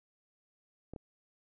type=clicks; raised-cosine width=2 ms; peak=-30 dBFS; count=2; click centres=0.936 / 0.962 s; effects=none